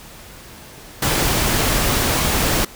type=noise; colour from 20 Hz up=pink; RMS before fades=-18 dBFS; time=1.02-2.65 s; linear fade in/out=5 ms; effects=pink hiss -40 dBFS RMS until 2.75 s